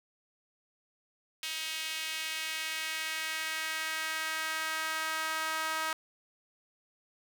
sawtooth tone with high-pass filter sweep, 317.4 Hz, D#4, 35 cents sharp, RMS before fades -35 dBFS, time 1.43-5.93 s, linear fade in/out 2 ms, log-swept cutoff 2800 to 1200 Hz, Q 1.7, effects none

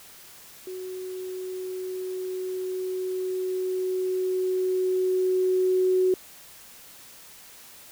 sine tone with level ramp, 370.9 Hz, F#4, 4 cents sharp, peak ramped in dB -33 to -18 dBFS, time 0.67-6.14 s, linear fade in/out 2 ms, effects white hiss -48 dBFS RMS until 7.91 s

